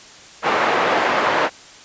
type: band-pass noise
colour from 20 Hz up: pink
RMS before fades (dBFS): -18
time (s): 0.42-1.5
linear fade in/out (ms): 50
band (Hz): 510 to 1800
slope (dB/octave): 12
effects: white hiss -42 dBFS RMS until 1.84 s + resampled to 16000 Hz